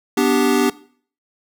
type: chord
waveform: square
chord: G major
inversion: first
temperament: equal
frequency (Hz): 246.9 / 293.7 / 392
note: B3 / D4 / G4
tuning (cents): 0 / 0 / 0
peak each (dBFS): -19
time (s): 0.17-0.7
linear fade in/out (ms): 5
effects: noise-tail reverb RT60 0.5 s tail -19 dB re dry